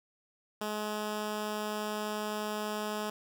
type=tone; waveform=10% pulse; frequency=211.7 Hz; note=G#3; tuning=33 cents sharp; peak=-25 dBFS; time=0.61-3.1 s; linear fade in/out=5 ms; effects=none